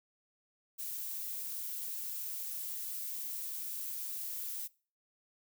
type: noise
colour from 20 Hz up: violet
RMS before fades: -40 dBFS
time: 0.78-4.68 s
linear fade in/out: 20 ms
effects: noise-tail reverb RT60 0.4 s tail -23 dB re dry